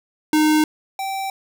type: tone pair in turn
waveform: square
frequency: 307.3 / 776.4 Hz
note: D#4 / G5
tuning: -21 / -17 cents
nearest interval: octave + major third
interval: 1604 cents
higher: second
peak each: -14 / -24 dBFS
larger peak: first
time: 0.33-0.64 / 0.99-1.3 s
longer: neither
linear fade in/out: 2 ms
effects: none